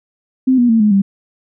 sine tone with pitch steps, 259.6 / 242.2 / 226 / 210.9 / 196.74 Hz, C4 / B3 / A3 / G#3 / G3, -13 / -34 / +47 / +27 / +7 cents, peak -8 dBFS, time 0.47-1.02 s, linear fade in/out 10 ms, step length 110 ms, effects none

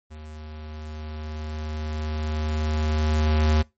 square tone with level ramp, 77 Hz, D#2, 17 cents flat, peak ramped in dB -39 to -17 dBFS, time 0.1-3.63 s, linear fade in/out 20 ms, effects noise-tail reverb RT60 0.2 s tail -22 dB re dry + MP3 32 kbps

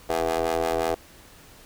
20% pulse ring-modulated tone, 82.41 Hz, E2, in tune, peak -15 dBFS, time 0.09-0.95 s, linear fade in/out 10 ms, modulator 574 Hz, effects pink hiss -50 dBFS RMS until 1.65 s

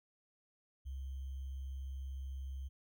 sine tone with sample-and-hold, 66.8 Hz, C2, 36 cents sharp, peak -40 dBFS, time 0.85-2.69 s, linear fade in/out 20 ms, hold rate 3150 Hz, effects none

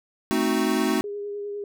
square chord, A diminished seventh, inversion none, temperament equal, 220 / 261.6 / 311.1 / 370 Hz, A3 / C4 / Eb4 / Gb4, 0 / 0 / 0 / 0 cents, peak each -27 dBFS, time 0.31-1.01 s, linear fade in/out 0 ms
sine tone with vibrato, 408.8 Hz, G#4, 27 cents flat, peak -29 dBFS, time 1.04-1.64 s, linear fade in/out 2 ms, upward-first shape triangle, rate 9.9 Hz, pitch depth 21 cents each way
effects none

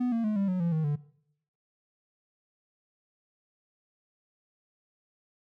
triangle tone with pitch steps, 247.6 / 229.7 / 213.1 / 197.66 / 183.36 / 170.1 / 157.79 / 146.38 Hz, B3 / A#3 / G#3 / G3 / F#3 / F3 / D#3 / D3, +5 / -25 / +45 / +15 / -15 / -45 / +25 / -5 cents, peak -23 dBFS, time 0-0.96 s, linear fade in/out 10 ms, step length 120 ms, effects noise-tail reverb RT60 0.7 s tail -20 dB re dry

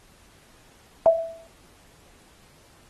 sine tone with exponential decay, 659.3 Hz, E5, in tune, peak -11 dBFS, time 1.06-1.47 s, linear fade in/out 0 ms, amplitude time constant 87 ms, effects pink hiss -56 dBFS RMS until 2.89 s + AAC 32 kbps

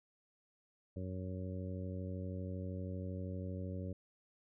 harmonic tone, 92.7 Hz, F#2, 4 cents sharp, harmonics 1 / 2 / 3 / 4 / 5 / 6, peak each -41 / -45 / -49 / -53 / -52 / -51 dBFS, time 0.96-3.93 s, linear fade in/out 5 ms, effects none

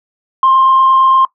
sine tone with frequency modulation, 1057 Hz, C6, 17 cents sharp, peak -5 dBFS, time 0.43-1.25 s, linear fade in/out 2 ms, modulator 28.7 Hz, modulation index 0.32, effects noise-tail reverb RT60 0.1 s tail -19 dB re dry + tanh soft clip ceiling -2 dBFS

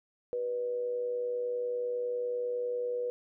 sine tone with amplitude modulation, 489.1 Hz, B4, 17 cents flat, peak -28 dBFS, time 0.33-3.1 s, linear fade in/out 0 ms, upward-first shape sine, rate 110 Hz, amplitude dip 45%, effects none

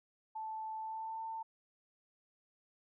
sine tone with pitch glide, 877 to 894.9 Hz, A5 to A5, -6 to +29 cents, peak -39 dBFS, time 0.35-1.43 s, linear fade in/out 10 ms, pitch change +35 cents, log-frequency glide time 0.77-1.22 s, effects none

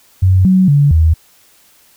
sine tone with pitch steps, 93.5 / 186.9 / 143.4 / 80.1 Hz, F#2 / F#3 / D3 / E2, +19 / +18 / -41 / -49 cents, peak -6 dBFS, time 0.22-1.14 s, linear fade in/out 10 ms, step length 230 ms, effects white hiss -49 dBFS RMS until 1.96 s

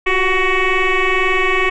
sine tone with frequency modulation, 1124 Hz, C#6, 24 cents sharp, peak -11 dBFS, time 0.06-1.7 s, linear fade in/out 10 ms, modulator 371 Hz, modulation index 4, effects tanh soft clip ceiling -8 dBFS

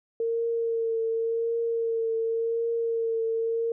sine tone with vibrato, 457.4 Hz, A#4, 33 cents flat, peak -24 dBFS, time 0.2-3.72 s, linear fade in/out 2 ms, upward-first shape triangle, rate 0.9 Hz, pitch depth 25 cents each way, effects none

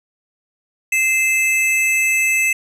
square tone pair together, 2076 / 2616 Hz, C7 / E7, -14 / -14 cents, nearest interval major third, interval 400 cents, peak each -20 / -16 dBFS, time 0.92-2.53 s, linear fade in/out 5 ms, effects low-pass 12000 Hz 12 dB/octave

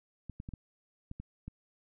clicks, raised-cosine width 5 ms, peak -29 dBFS, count 7, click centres 0.297 / 0.401 / 0.489 / 0.537 / 1.114 / 1.2 / 1.48 s, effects none

